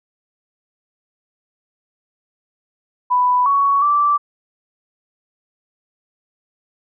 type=tone with pitch steps; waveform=sine; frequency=992 / 1118 / 1167 Hz; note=B5 / C#6 / D6; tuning=+7 / +14 / -11 cents; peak=-12 dBFS; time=3.1-4.18 s; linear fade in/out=20 ms; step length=360 ms; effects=none